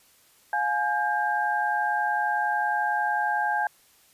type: tone cluster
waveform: sine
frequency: 709 / 840 / 1596 Hz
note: F5 / G#5 / G6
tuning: +26 / +19 / +31 cents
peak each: -31 / -25 / -27 dBFS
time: 0.53-3.67 s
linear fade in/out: 2 ms
effects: white hiss -59 dBFS RMS until 4.13 s + resampled to 32000 Hz